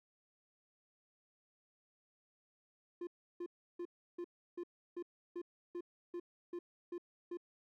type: tone bursts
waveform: triangle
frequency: 349.2 Hz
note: F4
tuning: in tune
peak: -38 dBFS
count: 12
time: 3.01-7.372 s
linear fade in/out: 5 ms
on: 61 ms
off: 330 ms
effects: none